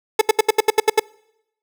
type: tone bursts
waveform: 30% pulse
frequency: 434.5 Hz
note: A4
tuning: 22 cents flat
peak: -7 dBFS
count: 9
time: 0.19-0.997 s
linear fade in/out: 5 ms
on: 23 ms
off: 75 ms
effects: noise-tail reverb RT60 0.8 s tail -25 dB re dry